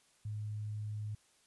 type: tone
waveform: sine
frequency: 105.9 Hz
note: G#2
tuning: 34 cents sharp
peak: -37 dBFS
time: 0.25-1.15 s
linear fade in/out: 5 ms
effects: white hiss -69 dBFS RMS until 1.46 s + resampled to 24000 Hz